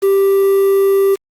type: tone with quantisation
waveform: triangle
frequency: 392 Hz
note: G4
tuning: in tune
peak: -7 dBFS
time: 0.02-1.16 s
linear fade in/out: 20 ms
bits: 5
effects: Opus 24 kbps